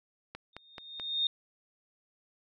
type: click train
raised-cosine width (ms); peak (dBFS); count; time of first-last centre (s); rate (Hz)
0.3; -25; 4; 0.35-0.998; 4.63
type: tone with exponential growth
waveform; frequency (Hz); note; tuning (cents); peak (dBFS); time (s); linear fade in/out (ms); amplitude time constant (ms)
sine; 3675; A#7; -25; -24; 0.53-1.27; 2; 160
effects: none